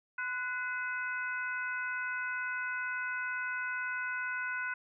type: harmonic tone with a mistuned harmonic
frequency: 510 Hz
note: C5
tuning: 44 cents flat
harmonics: 2 / 3 / 4 / 5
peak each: -43 / -34 / -44 / -44 dBFS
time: 0.18-4.74 s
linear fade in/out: 5 ms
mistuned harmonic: 3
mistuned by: -55 cents
effects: none